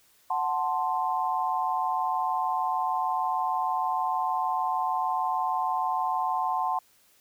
sine chord, F# diminished, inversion none, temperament equal, 740 / 880 / 1046.5 Hz, F#5 / A5 / C6, 0 / 0 / 0 cents, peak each -29 dBFS, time 0.3-6.79 s, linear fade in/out 5 ms, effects white hiss -62 dBFS RMS until 7.2 s

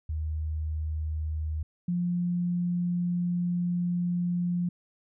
sine tone pair in turn, 77.78 / 175.77 Hz, D#2 / F3, 0 / +11 cents, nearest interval octave + major second, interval 1411 cents, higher second, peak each -28 / -25 dBFS, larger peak second, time 0.09-1.63 / 1.88-4.69 s, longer second, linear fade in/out 5 ms, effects none

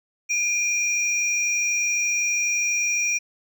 triangle tone pair together, 2407 / 5725 Hz, D7 / F8, +42 / +42 cents, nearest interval octave + minor third, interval 1500 cents, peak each -21 / -23 dBFS, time 0.29-3.19 s, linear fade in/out 20 ms, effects none

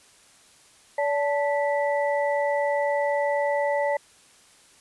sine tone cluster, 574 / 878 / 1968 Hz, D5 / A5 / B6, -40 / -4 / -7 cents, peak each -23 / -27 / -31 dBFS, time 0.98-3.97 s, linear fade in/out 5 ms, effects white hiss -55 dBFS RMS until 4.8 s + resampled to 24000 Hz

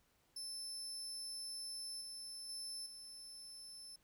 30% pulse tone with level steps, 5280 Hz, E8, 2 cents sharp, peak -40 / -43 / -40 / -47 dBFS, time 0.36-3.96 s, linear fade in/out 5 ms, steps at 2.01 / 2.49 / 2.86 s, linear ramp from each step 2 ms, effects pink hiss -75 dBFS RMS until 4.03 s

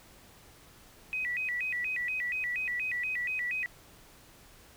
sine tone with vibrato, 2217 Hz, C#7, in tune, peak -30 dBFS, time 1.13-3.66 s, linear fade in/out 0 ms, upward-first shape square, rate 4.2 Hz, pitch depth 220 cents each way, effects pink hiss -56 dBFS RMS until 4.76 s

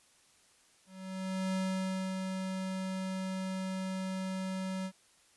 square tone with ADSR envelope, 188.7 Hz, F#3, 34 cents sharp, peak -31 dBFS, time 0.86-4.92 s, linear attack 680 ms, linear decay 600 ms, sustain -4 dB, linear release 67 ms, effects white hiss -65 dBFS RMS until 5.36 s + resampled to 24000 Hz

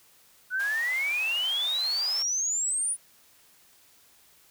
sine exponential sweep, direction up, 1466 to 9840 Hz, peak -25 dBFS, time 0.5-2.97 s, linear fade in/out 50 ms
pink high-pass noise, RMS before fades -43 dBFS, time 0.59-2.23 s, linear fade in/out 10 ms, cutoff 650 Hz, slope 24 dB/octave
effects white hiss -59 dBFS RMS until 4.5 s

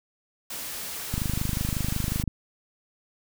white noise, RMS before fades -35 dBFS, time 0.5-2.23 s, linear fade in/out 5 ms
click train, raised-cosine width 5 ms, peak -15 dBFS, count 30, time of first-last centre 1.14-2.277 s, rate 25.5 Hz
effects none

